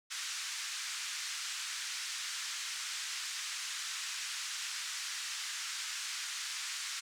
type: band-pass noise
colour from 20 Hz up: white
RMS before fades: -40 dBFS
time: 0.1-7.01 s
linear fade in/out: 20 ms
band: 1300 to 7400 Hz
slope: 24 dB/octave
effects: none